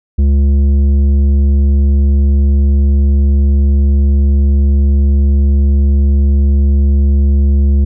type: tone with tanh clipping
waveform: sine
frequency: 70 Hz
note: C#2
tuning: 18 cents sharp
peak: -8 dBFS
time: 0.18-7.85 s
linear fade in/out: 10 ms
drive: 9 dB
effects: none